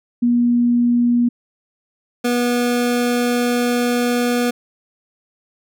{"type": "tone pair in turn", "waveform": ["sine", "25% pulse"], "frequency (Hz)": [240.2, 242.7], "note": ["B3", "B3"], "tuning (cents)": [-48, -30], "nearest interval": "unison", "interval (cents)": 18, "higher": "second", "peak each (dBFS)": -12, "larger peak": "neither", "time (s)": [[0.22, 1.29], [2.24, 4.51]], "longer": "second", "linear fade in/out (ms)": 10, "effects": []}